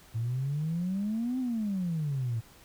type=exponential two-way sweep; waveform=sine; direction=up then down; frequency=110 to 261.6 to 110 Hz; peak=-27 dBFS; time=0.14-2.41 s; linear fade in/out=20 ms; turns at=1.39 s; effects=tanh soft clip ceiling -24 dBFS + pink hiss -56 dBFS RMS until 2.64 s